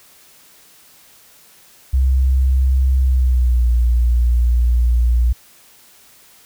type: tone with pitch glide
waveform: sine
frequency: 65.41 to 59.64 Hz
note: C2 to A#1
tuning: 0 to +40 cents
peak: -11 dBFS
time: 1.93-5.33 s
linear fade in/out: 10 ms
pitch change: -160 cents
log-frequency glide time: 3-3.69 s
effects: white hiss -48 dBFS RMS until 6.45 s